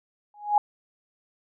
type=tone with exponential growth; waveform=sine; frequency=830.6 Hz; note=G#5; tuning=in tune; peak=-13 dBFS; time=0.34-0.58 s; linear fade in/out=2 ms; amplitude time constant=51 ms; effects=none